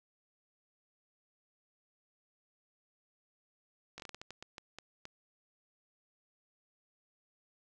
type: slowing click train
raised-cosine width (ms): 0.2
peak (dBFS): -28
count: 12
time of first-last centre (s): 3.98-5.054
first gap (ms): 18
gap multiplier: 1.31
effects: none